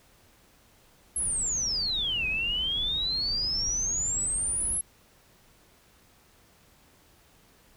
brown noise, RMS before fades -40 dBFS, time 1.15-4.81 s, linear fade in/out 50 ms
sine exponential two-way sweep, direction down then up, 11120 to 2489 to 11120 Hz, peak -26 dBFS, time 1.16-4.81 s, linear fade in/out 2 ms, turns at 2.27 s
effects pink hiss -60 dBFS RMS until 7.76 s

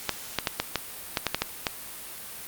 clicks, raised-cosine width 0.2 ms, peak -6 dBFS, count 10, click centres 0.093 / 0.387 / 0.472 / 0.6 / 0.757 / 1.172 / 1.267 / 1.346 / 1.42 / 1.668 s, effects white hiss -40 dBFS RMS until 2.47 s + Opus 48 kbps

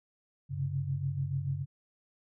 sine tone cluster, 96 / 132.5 / 139.4 Hz, G2 / C3 / C#3, -36 / +22 / +10 cents, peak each -37 / -37 / -32 dBFS, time 0.49-1.66 s, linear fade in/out 50 ms, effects none

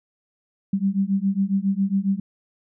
sine beating tone pair, 192.1 / 199.4 Hz, G3 / G3, -35 / +30 cents, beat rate 7.3 Hz, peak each -22 dBFS, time 0.73-2.2 s, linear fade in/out 5 ms, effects none

